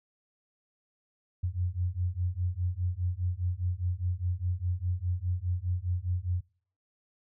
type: beating tone pair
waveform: sine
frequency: 87.31 / 92.21 Hz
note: F2 / F#2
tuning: 0 / -5 cents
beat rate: 4.9 Hz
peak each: -31 dBFS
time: 1.43-6.41 s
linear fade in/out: 10 ms
effects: noise-tail reverb RT60 0.5 s tail -23 dB re dry